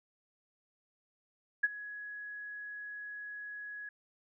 sine tone with ADSR envelope, 1676 Hz, G#6, 15 cents sharp, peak -22 dBFS, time 1.63-3.89 s, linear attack 11 ms, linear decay 31 ms, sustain -19 dB, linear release 3 ms, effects none

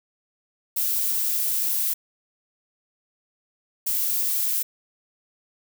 violet noise bursts at uneven times, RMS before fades -24 dBFS, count 2, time 0.76-1.94 / 3.86-4.63 s, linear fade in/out 10 ms, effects none

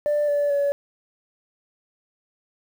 sine tone with pitch steps, 590 / 578.9 / 567.9 Hz, D5 / D5 / C#5, +8 / -25 / +42 cents, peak -17 dBFS, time 0.06-0.72 s, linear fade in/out 0 ms, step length 220 ms, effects tanh soft clip ceiling -16 dBFS + 8-bit

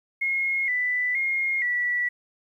sine tone with pitch steps, 2156 / 1987 / 2140 / 1952 Hz, C#7 / B6 / C7 / B6, -49 / +10 / +38 / -21 cents, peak -22 dBFS, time 0.21-2.09 s, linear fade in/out 10 ms, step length 470 ms, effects 10-bit

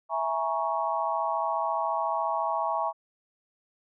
sine chord, A# half-diminished seventh, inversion second, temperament equal with one note detuned, 659.3 / 830.6 / 944.8 / 1108.7 Hz, E5 / G#5 / A#5 / C#6, 0 / 0 / +23 / 0 cents, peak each -31 dBFS, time 0.09-2.93 s, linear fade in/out 50 ms, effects none

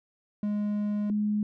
triangle / sine tone pair in turn, 207.7 / 209.6 Hz, G#3 / G#3, 0 / +16 cents, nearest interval unison, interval 16 cents, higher second, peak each -24 dBFS, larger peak neither, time 0.43-1.1 / 1.1-1.43 s, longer first, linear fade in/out 2 ms, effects none

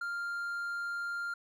triangle tone, 1396.9 Hz, F6, in tune, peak -32 dBFS, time 0.01-1.34 s, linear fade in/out 5 ms, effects none

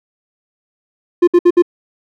triangle tone bursts, 350.6 Hz, F4, 7 cents sharp, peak -3 dBFS, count 4, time 1.22-1.623 s, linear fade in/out 10 ms, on 55 ms, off 61 ms, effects none

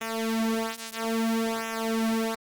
sawtooth tone with flanger, 225.2 Hz, A3, 40 cents sharp, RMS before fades -28 dBFS, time 0.01-2.35 s, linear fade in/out 5 ms, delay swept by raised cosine 0.22 to 4.52 ms, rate 0.6 Hz, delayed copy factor -0.9, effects Opus 24 kbps

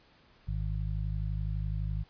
harmonic tone, 51.91 Hz, G#1, in tune, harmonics 1 / 2 / 3, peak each -32 / -35 / -38 dBFS, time 0.47-2.04 s, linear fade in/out 20 ms, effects pink hiss -62 dBFS RMS until 2.09 s + resampled to 11025 Hz

